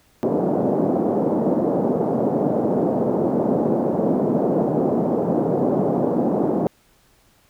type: band-pass noise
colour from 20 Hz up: pink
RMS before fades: -20 dBFS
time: 0.23-6.67 s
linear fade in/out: 0 ms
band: 180 to 670 Hz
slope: 24 dB/octave
effects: pink hiss -58 dBFS RMS until 7.49 s